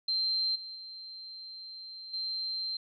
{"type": "tone with level steps", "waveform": "sine", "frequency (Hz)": 4137, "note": "C8", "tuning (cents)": -20, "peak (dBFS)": [-27, -40, -42, -32], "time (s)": [0.08, 2.77], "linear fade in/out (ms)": 5, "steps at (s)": [0.55, 0.75, 2.13], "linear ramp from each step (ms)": 10, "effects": []}